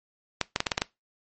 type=clicks; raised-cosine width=0.2 ms; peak=-6 dBFS; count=7; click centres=0.413 / 0.561 / 0.604 / 0.668 / 0.718 / 0.779 / 0.819 s; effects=noise-tail reverb RT60 0.2 s tail -21 dB re dry + MP3 32 kbps